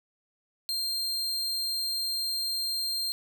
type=tone; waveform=40% pulse; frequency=4186 Hz; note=C8; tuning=in tune; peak=-27 dBFS; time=0.69-3.12 s; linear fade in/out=0 ms; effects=none